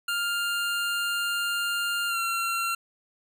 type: tone with pitch glide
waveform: 25% pulse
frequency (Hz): 1400 to 1366.4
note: F6 to F6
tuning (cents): +4 to -38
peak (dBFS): -22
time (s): 0.08-2.75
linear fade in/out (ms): 5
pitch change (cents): -42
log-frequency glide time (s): 2.08-2.18
effects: none